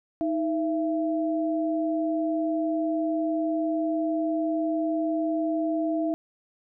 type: tone pair together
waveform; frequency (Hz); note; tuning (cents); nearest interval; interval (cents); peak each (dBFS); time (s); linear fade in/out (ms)
sine; 316.2 / 670; D#4 / E5; +28 / +28; octave + minor second; 1300; -25 / -28; 0.21-6.14; 0
effects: none